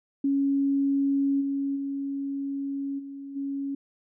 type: tone with level steps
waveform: sine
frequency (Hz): 277.2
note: C#4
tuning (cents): 0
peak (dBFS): -21 / -25 / -28 / -36 / -28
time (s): 0.24-3.75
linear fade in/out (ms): 5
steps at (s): 1.4 / 1.75 / 2.98 / 3.35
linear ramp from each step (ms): 20
effects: none